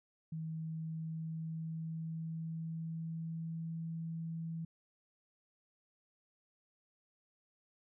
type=tone with pitch glide; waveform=sine; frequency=160 to 163.93 Hz; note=D#3 to E3; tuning=+49 to -9 cents; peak=-38 dBFS; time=0.32-4.65 s; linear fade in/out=5 ms; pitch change=+42 cents; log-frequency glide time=0.44-3.78 s; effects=none